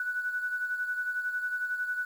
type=beating tone pair; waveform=sine; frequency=1480 / 1491 Hz; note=F#6 / F#6; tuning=0 / +13 cents; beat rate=11 Hz; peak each=-30 / -38 dBFS; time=0-2.05 s; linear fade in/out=2 ms; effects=9-bit